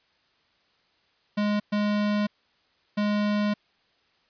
square tone bursts at uneven times, 207.7 Hz, G#3, in tune, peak -23 dBFS, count 3, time 1.37-1.6 / 1.72-2.27 / 2.97-3.54 s, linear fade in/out 10 ms, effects white hiss -66 dBFS RMS until 4.29 s + resampled to 11025 Hz

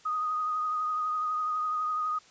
sine tone with vibrato, 1244.5 Hz, D#6, in tune, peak -27 dBFS, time 0.05-2.19 s, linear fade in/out 10 ms, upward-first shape triangle, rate 12 Hz, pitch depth 30 cents each way, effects white hiss -57 dBFS RMS until 2.3 s + resampled to 16000 Hz

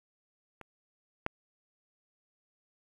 clicks, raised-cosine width 0.5 ms, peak -30 / -15 dBFS, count 2, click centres 0.613 / 1.264 s, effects 9-bit

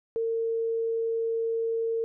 sine tone, 455.3 Hz, A#4, 41 cents flat, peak -25 dBFS, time 0.16-2.04 s, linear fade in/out 0 ms, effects none

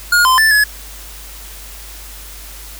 square tone with pitch steps, 1431 / 1032 / 1762 / 1697 Hz, F6 / C6 / A6 / G#6, +42 / -24 / +2 / +37 cents, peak -9 dBFS, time 0.12-0.64 s, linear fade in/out 5 ms, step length 130 ms, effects added 50 Hz sine -34 dBFS peak until 2.79 s + white hiss -35 dBFS RMS until 2.79 s

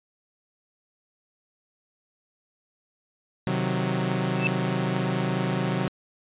sawtooth chord, C diminished, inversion none, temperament equal, 130.81 / 155.56 / 185 Hz, C3 / Eb3 / Gb3, 0 / 0 / 0 cents, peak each -24 / -27 / -23 dBFS, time 3.47-5.88 s, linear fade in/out 0 ms
sine tone with exponential growth, 2637 Hz, E7, in tune, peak -18 dBFS, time 4.34-4.47 s, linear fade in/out 0 ms, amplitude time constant 27 ms
effects resampled to 8000 Hz

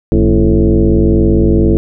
sine tone with frequency modulation, 130.81 Hz, C3, in tune, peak -6 dBFS, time 0.12-1.77 s, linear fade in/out 0 ms, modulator 102 Hz, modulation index 3, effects none

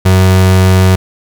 35% pulse tone, 93.5 Hz, F#2, 19 cents sharp, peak -3 dBFS, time 0.05-0.96 s, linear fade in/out 10 ms, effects none

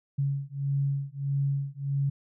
sine beating tone pair, 138.59 / 140.19 Hz, C#3 / C#3, 0 / +20 cents, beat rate 1.6 Hz, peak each -29 dBFS, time 0.18-2.1 s, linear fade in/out 10 ms, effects none

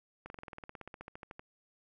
slowing click train, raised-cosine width 0.5 ms, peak -30 dBFS, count 20, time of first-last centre 0.26-1.395 s, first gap 41 ms, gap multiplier 1.04, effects none

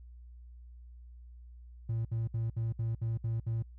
triangle tone bursts, 113.7 Hz, A#2, 43 cents flat, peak -27 dBFS, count 8, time 1.89-3.625 s, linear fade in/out 5 ms, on 160 ms, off 65 ms, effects tanh soft clip ceiling -24 dBFS + added 60 Hz sine -48 dBFS peak until 3.78 s

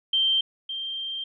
sine tone pair in turn, 3140 / 3164 Hz, G7 / G7, +2 / +15 cents, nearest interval unison, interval 13 cents, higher second, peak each -19 / -29 dBFS, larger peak first, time 0.13-0.41 / 0.69-1.24 s, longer second, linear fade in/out 5 ms, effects none

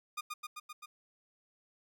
sawtooth tone with echo, 1220 Hz, D#6, 34 cents flat, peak -32 dBFS, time 0.17-0.21 s, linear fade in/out 10 ms, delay 130 ms, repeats 5, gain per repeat -2 dB, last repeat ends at 0.86 s, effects none

